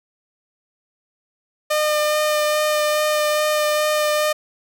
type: tone with vibrato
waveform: sawtooth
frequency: 605 Hz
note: D#5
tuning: 49 cents flat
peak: -13 dBFS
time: 1.7-4.33 s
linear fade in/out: 10 ms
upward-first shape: sine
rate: 2.4 Hz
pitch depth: 10 cents each way
effects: none